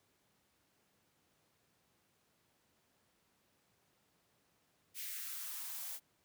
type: noise with high-pass filter sweep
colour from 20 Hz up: blue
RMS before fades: -44 dBFS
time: 4.94-6 s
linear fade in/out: 50 ms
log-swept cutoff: 2300 to 610 Hz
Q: 2.2
effects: pink hiss -75 dBFS RMS until 6.24 s + high-pass 100 Hz 12 dB/octave